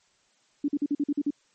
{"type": "tone bursts", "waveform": "sine", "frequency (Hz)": 289, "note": "D4", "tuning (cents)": -28, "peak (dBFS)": -22, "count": 8, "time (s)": [0.64, 1.306], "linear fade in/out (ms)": 5, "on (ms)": 43, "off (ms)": 46, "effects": ["white hiss -66 dBFS RMS until 1.54 s", "MP3 32 kbps"]}